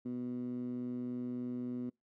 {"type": "tone with band-pass filter", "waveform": "15% pulse", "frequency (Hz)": 123.47, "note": "B2", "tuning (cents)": 0, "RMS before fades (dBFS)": -39, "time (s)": [0.05, 1.9], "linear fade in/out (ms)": 10, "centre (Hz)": 250, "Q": 3.4, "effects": ["noise-tail reverb RT60 0.2 s tail -26 dB re dry"]}